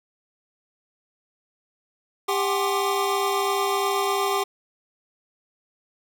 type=tone cluster; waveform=square; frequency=397.4 / 755 / 818 / 1062 / 1184 Hz; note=G4 / F#5 / G#5 / C6 / D6; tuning=+24 / +35 / -26 / +25 / +14 cents; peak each=-26 / -29 / -32 / -29 / -31 dBFS; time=2.28-4.44 s; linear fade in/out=10 ms; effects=none